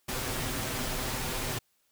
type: noise with comb filter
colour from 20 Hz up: pink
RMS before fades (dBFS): -33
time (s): 0.08-1.59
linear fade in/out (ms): 10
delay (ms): 7.8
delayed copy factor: +0.5
effects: white hiss -72 dBFS RMS until 1.91 s